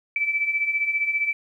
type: beating tone pair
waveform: sine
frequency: 2304 / 2319 Hz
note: D7 / D7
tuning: -34 / -22 cents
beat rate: 15 Hz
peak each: -28 / -22 dBFS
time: 0.16-1.33 s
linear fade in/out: 2 ms
effects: 10-bit